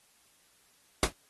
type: noise with exponential decay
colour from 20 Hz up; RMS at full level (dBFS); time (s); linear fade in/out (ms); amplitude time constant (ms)
pink; -20; 1.03-1.13; 2; 20
effects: white hiss -65 dBFS RMS until 1.29 s + AAC 32 kbps